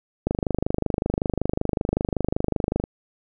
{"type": "click train", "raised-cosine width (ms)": 2, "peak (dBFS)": -8, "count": 66, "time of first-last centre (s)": [0.27, 2.839], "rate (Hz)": 25.3, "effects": []}